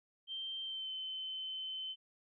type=tone with pitch glide; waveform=sine; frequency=3140 to 3065 Hz; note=G7 to G7; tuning=+2 to -40 cents; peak=-39 dBFS; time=0.27-1.96 s; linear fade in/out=50 ms; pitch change=-42 cents; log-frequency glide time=0.63-0.91 s; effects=none